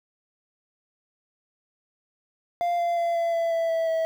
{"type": "tone with pitch steps", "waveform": "triangle", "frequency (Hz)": [696, 689.2, 682.5, 675.8, 669.2, 662.7, 656.2, 649.8], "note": ["F5", "F5", "F5", "E5", "E5", "E5", "E5", "E5"], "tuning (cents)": [-6, -23, -40, 43, 26, 9, -8, -25], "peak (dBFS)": -20, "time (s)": [2.61, 4.05], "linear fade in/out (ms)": 0, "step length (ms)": 180, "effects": ["9-bit"]}